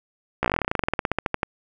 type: slowing click train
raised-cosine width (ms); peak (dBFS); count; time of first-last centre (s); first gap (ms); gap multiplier
0.5; -6; 25; 0.43-1.431; 15; 1.08
effects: none